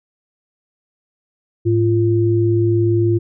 sine tone pair together, 107.86 / 344.8 Hz, A2 / F4, -34 / -22 cents, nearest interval octave + minor sixth, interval 2012 cents, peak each -15 dBFS, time 1.65-3.19 s, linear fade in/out 20 ms, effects none

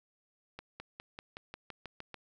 accelerating click train, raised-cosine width 0.3 ms, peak -27 dBFS, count 10, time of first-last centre 0.59-2.143 s, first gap 210 ms, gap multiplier 0.95, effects none

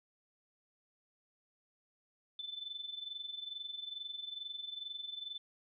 sine tone with amplitude modulation, 3520 Hz, A7, in tune, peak -38 dBFS, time 2.39-5.38 s, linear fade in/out 2 ms, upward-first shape sine, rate 22.3 Hz, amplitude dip 75%, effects none

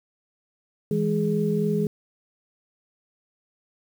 sine tone cluster, 163.1 / 206.8 / 419.1 Hz, E3 / G#3 / G#4, -18 / -7 / +16 cents, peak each -25 dBFS, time 0.91-1.87 s, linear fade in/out 2 ms, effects 8-bit

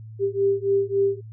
sine beating tone pair, 393.6 / 397.2 Hz, G4 / G4, +7 / +23 cents, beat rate 3.6 Hz, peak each -22 dBFS, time 0.19-1.21 s, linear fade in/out 50 ms, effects noise-tail reverb RT60 0.1 s tail -25 dB re dry + added 110 Hz sine -37 dBFS peak until 1.32 s

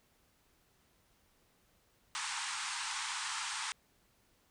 pink band-pass noise, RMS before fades -39 dBFS, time 2.15-3.72 s, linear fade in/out 0 ms, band 830 to 9400 Hz, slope 96 dB/octave, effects pink hiss -71 dBFS RMS until 4.5 s

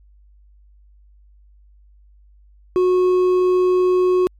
triangle tone with hard clipping, 365.5 Hz, F#4, 21 cents flat, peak -14 dBFS, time 2.76-4.27 s, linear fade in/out 0 ms, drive 8 dB, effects added 50 Hz sine -47 dBFS peak until 4.39 s + MP3 64 kbps

